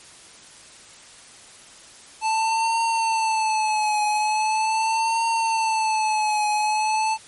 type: tone with vibrato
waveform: square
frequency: 877 Hz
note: A5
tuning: 6 cents flat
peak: -20 dBFS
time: 2.21-7.18 s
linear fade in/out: 50 ms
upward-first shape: triangle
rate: 0.41 Hz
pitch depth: 73 cents each way
effects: white hiss -46 dBFS RMS until 7.27 s + MP3 48 kbps

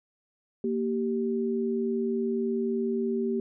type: tone pair together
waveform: sine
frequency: 232.5 / 389 Hz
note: A#3 / G4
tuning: -4 / -13 cents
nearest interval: major sixth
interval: 891 cents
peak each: -28 dBFS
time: 0.64-3.4 s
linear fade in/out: 2 ms
effects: none

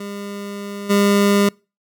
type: tone with level steps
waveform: 25% pulse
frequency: 201.9 Hz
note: G#3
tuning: 49 cents flat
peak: -24 / -9 dBFS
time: 0-1.49 s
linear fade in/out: 5 ms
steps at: 0.89 s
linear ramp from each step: 20 ms
effects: noise-tail reverb RT60 0.3 s tail -26 dB re dry

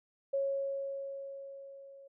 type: tone with level ramp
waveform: sine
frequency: 550 Hz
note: C#5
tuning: 14 cents flat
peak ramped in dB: -28 to -51 dBFS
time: 0.33-2.08 s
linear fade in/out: 10 ms
effects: none

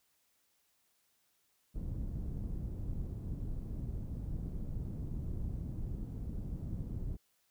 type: low-pass noise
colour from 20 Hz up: pink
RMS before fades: -39 dBFS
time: 1.74-7.17 s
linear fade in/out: 20 ms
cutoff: 180 Hz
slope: 12 dB/octave
effects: white hiss -75 dBFS RMS until 7.5 s

